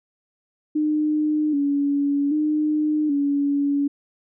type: tone with vibrato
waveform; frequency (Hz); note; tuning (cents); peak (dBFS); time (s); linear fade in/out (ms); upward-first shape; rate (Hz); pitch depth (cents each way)
sine; 293.7; D4; 0; -18; 0.75-3.88; 10; square; 0.64; 59
effects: none